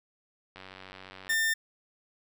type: click train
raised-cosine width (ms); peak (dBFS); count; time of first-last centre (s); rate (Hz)
0.3; -29; 74; 0.56-1.332; 94.5
type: tone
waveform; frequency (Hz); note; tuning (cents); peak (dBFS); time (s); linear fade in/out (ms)
40% pulse; 1800; A6; +39; -24; 1.29-1.54; 10
effects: none